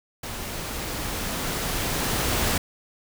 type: noise with level ramp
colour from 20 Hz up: pink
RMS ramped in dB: -34 to -23 dBFS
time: 0.23-2.58 s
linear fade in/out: 5 ms
effects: none